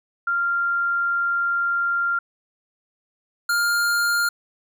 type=tone pair in turn; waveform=sine / square; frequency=1390 / 1404.5 Hz; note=F6 / F6; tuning=-9 / +9 cents; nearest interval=unison; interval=18 cents; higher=second; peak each=-19 dBFS; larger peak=neither; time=0.27-2.19 / 3.49-4.29 s; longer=first; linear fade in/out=5 ms; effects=none